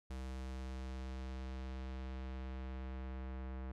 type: tone with low-pass filter sweep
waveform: square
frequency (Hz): 64.9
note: C2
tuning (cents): -13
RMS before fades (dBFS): -44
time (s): 0.1-3.72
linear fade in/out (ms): 5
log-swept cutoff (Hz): 9400 to 1800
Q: 0.81
effects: none

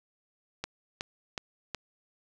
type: click train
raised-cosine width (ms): 0.2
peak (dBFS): -16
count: 4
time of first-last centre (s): 0.64-1.747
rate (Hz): 2.71
effects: none

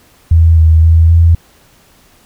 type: tone with pitch steps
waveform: sine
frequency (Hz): 82.1 / 80.2 / 81.8 / 83.5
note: E2 / E2 / E2 / E2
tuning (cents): -6 / -47 / -13 / +23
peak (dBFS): -3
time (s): 0.31-1.35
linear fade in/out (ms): 5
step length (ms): 260
effects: pink hiss -47 dBFS RMS until 2.25 s

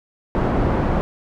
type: low-pass noise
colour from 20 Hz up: pink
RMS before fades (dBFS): -19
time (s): 0.35-1.01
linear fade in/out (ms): 0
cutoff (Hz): 940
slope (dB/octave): 12
effects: none

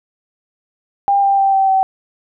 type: tone with pitch steps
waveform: sine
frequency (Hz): 799 / 790.7 / 782.6 / 774.5 / 766.5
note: G5 / G5 / G5 / G5 / G5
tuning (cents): +33 / +15 / -3 / -21 / -39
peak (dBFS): -10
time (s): 1.08-1.83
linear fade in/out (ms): 0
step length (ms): 150
effects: none

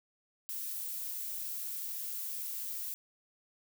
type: noise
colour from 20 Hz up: violet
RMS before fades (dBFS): -39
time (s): 0.49-2.94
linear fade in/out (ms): 0
effects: none

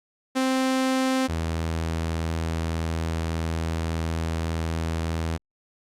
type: tone pair in turn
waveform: sawtooth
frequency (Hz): 261.6 / 81.69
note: C4 / E2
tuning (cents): 0 / -15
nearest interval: octave + minor sixth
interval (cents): 2015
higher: first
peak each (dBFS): -17 / -21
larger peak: first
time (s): 0.35-1.28 / 1.28-5.38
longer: second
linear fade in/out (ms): 20
effects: low-pass 10000 Hz 12 dB/octave + Opus 48 kbps

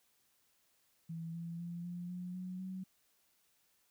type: tone with pitch steps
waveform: sine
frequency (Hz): 164.81 / 168.37 / 172.01 / 175.72 / 179.52 / 183.4 / 187.36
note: E3 / E3 / F3 / F3 / F3 / F#3 / F#3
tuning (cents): 0 / +37 / -26 / +11 / +48 / -15 / +22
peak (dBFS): -40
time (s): 1.09-2.84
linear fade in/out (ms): 10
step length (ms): 250
effects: white hiss -74 dBFS RMS until 3.9 s

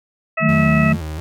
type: harmonic tone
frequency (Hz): 648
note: E5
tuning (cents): -30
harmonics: 1 / 2 / 3 / 4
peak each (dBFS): -23 / -23 / -23 / -23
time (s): 0.37-0.93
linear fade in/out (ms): 10
type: chord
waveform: sine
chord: D# diminished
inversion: none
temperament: equal with one note detuned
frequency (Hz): 155.56 / 185.53 / 220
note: D#3 / F#3 / A3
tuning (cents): 0 / +5 / 0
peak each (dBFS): -16 / -22 / -16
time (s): 0.4-0.98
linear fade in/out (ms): 50
type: tone with vibrato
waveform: 35% pulse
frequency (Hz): 82.41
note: E2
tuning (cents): 0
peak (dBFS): -23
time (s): 0.49-1.2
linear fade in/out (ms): 0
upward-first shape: square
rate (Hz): 2.9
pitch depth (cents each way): 99
effects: none

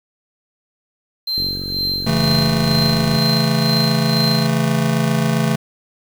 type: tone with tremolo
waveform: triangle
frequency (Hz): 4125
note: C8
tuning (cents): -25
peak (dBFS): -16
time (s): 1.27-4.47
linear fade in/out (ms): 5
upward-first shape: sine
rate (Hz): 2.1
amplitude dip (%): 65
type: click train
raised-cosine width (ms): 3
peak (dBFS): -16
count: 84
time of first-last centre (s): 1.38-3.161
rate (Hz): 46.6
type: chord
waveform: square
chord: A major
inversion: first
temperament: just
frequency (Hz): 137.5 / 165 / 220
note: C#3 / E3 / A3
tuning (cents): -14 / +2 / 0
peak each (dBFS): -20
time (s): 2.06-5.56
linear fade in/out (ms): 10
effects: 7-bit

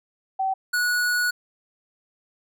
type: tone pair in turn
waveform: sine / square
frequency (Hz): 767 / 1463.9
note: G5 / F#6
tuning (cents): -38 / -19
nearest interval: major seventh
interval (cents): 1119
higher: second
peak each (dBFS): -21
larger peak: neither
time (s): 0.39-0.54 / 0.73-1.31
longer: second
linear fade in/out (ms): 10
effects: none

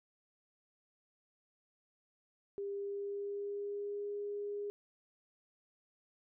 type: tone with pitch glide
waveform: sine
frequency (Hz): 400.3 to 409.4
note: G4 to G#4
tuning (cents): +36 to -25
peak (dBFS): -37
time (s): 2.58-4.7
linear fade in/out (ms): 0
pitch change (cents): +39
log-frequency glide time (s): 2.72-4.11
effects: none

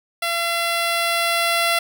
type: tone with level ramp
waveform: 10% pulse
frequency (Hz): 680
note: F5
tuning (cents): -46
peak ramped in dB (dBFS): -12 to -8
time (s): 0.22-1.79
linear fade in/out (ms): 5
effects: none

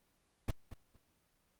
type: noise with echo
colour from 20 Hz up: brown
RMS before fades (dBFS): -32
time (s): 0.48-0.51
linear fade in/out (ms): 5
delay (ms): 230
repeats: 2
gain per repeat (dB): -14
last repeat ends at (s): 0.97
effects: pink hiss -75 dBFS RMS until 1.59 s + Opus 24 kbps

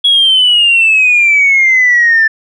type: exponential sweep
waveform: sine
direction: down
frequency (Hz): 3359 to 1760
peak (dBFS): -4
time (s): 0.04-2.28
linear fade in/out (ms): 10
effects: tanh soft clip ceiling -1 dBFS

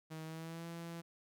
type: tone with pitch glide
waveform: sawtooth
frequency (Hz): 158.7 to 168.14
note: D#3 to E3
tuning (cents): +35 to +35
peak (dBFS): -40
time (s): 0.1-1.02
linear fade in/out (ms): 20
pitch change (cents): +100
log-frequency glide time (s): 0.24-0.66
effects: none

